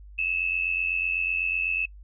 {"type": "tone pair together", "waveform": "sine", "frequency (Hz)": [2568, 2656], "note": ["E7", "E7"], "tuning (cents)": [-46, 12], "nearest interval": "minor second", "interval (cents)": 58, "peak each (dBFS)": -27, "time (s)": [0.18, 1.86], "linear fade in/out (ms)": 10, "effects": ["noise-tail reverb RT60 0.1 s tail -26 dB re dry", "added 50 Hz sine -43 dBFS peak until 2.03 s"]}